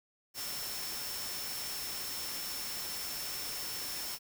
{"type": "tone in noise", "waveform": "sine", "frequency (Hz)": 5380, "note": "E8", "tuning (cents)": 34, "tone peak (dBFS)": -42, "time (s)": [0.34, 4.19], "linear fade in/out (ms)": 50, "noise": "white", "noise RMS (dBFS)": -40, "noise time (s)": [0.34, 4.19], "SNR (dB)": -5, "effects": []}